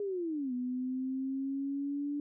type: linear two-way sweep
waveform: sine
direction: down then up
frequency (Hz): 415.3 to 246.9 to 291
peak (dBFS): -32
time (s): 0-2.2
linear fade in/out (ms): 2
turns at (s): 0.53
effects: none